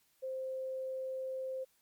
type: tone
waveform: sine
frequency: 523.3 Hz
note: C5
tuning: in tune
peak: -36 dBFS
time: 0.22-1.65 s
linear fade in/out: 20 ms
effects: white hiss -72 dBFS RMS until 1.81 s + MP3 96 kbps